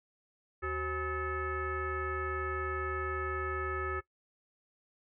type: tone with frequency modulation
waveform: sine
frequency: 830.6 Hz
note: G#5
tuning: in tune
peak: -32 dBFS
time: 0.62-4.01 s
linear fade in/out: 20 ms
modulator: 454 Hz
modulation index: 2.2
effects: noise-tail reverb RT60 0.1 s tail -18 dB re dry